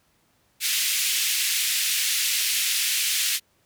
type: band-pass noise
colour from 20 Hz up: pink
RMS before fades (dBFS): -24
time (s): 0.6-3.4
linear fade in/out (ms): 50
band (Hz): 2300 to 16000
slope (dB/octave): 24
effects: pink hiss -65 dBFS RMS until 3.65 s + high-pass 60 Hz 12 dB/octave